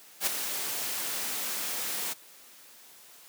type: noise with ADSR envelope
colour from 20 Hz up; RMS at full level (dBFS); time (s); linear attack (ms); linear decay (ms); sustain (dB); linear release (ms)
white; -25; 0.2-2.14; 68; 9; -8; 19
effects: white hiss -53 dBFS RMS until 3.28 s + high-pass 200 Hz 12 dB/octave